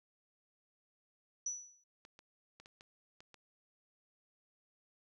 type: tone with exponential decay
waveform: sine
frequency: 5920 Hz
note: F#8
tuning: in tune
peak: -33 dBFS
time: 1.46-1.84 s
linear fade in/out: 5 ms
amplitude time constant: 81 ms
type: clicks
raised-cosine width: 0.2 ms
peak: -38 dBFS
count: 7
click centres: 2.051 / 2.191 / 2.6 / 2.659 / 2.809 / 3.205 / 3.343 s
effects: none